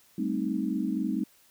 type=chord; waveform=sine; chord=A half-diminished seventh; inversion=third; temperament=equal; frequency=196 / 220 / 261.6 / 311.1 Hz; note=G3 / A3 / C4 / Eb4; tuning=0 / 0 / 0 / 0 cents; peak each=-32 dBFS; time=0.18-1.24 s; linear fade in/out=5 ms; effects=white hiss -61 dBFS RMS until 1.5 s